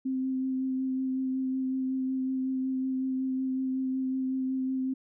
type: tone with vibrato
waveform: sine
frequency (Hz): 261.6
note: C4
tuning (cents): 0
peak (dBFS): -27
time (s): 0.05-4.94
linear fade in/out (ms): 10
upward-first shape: sine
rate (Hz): 5.4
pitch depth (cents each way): 13
effects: none